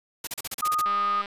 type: noise bursts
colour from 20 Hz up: white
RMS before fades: -31 dBFS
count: 9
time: 0.24-0.816 s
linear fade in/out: 5 ms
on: 32 ms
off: 36 ms
type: tone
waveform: sine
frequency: 1236 Hz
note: D#6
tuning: 12 cents flat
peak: -22 dBFS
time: 0.62-1.22 s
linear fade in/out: 10 ms
type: click train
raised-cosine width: 0.3 ms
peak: -21 dBFS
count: 81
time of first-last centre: 0.86-1.258 s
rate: 201 Hz
effects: resampled to 32000 Hz